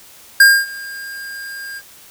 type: tone with ADSR envelope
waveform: square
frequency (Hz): 1609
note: G6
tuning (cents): +45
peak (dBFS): -4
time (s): 0.4-1.82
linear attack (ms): 5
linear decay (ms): 250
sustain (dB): -24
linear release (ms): 48
effects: white hiss -43 dBFS RMS until 2.1 s